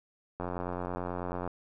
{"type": "click train", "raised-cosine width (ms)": 1, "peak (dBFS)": -21, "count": 97, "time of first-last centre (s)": [0.4, 1.476], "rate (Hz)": 89.2, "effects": []}